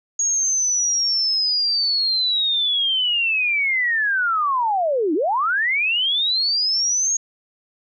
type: linear two-way sweep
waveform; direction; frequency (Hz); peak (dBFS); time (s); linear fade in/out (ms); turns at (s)
sine; down then up; 6645 to 288 to 6645; -17; 0.19-7.17; 5; 5.14
effects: none